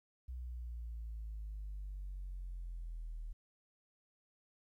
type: exponential sweep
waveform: sine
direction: down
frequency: 62.8 to 38.89 Hz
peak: -40 dBFS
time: 0.28-3.33 s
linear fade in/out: 10 ms
effects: tanh soft clip ceiling -38 dBFS + 13-bit